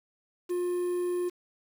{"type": "tone with quantisation", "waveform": "triangle", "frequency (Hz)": 355.4, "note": "F4", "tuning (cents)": 30, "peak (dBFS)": -25, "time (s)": [0.49, 1.3], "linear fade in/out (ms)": 20, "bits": 8, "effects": []}